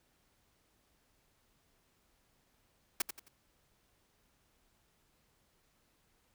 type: noise with echo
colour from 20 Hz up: white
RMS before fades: -31 dBFS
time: 3-3.02 s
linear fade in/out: 5 ms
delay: 88 ms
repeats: 3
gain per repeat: -9 dB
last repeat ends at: 3.284 s
effects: pink hiss -73 dBFS RMS until 6.34 s